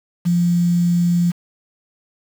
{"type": "tone with quantisation", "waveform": "sine", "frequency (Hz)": 173.8, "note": "F3", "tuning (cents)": -8, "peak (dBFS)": -13, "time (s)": [0.25, 1.32], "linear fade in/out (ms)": 20, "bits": 6, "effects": []}